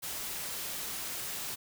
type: noise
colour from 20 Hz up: white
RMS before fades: -38 dBFS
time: 0.02-1.56 s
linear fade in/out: 20 ms
effects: none